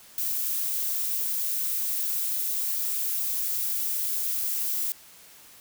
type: noise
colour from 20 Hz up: violet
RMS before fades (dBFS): -28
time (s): 0.18-4.92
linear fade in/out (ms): 0
effects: white hiss -51 dBFS RMS until 5.6 s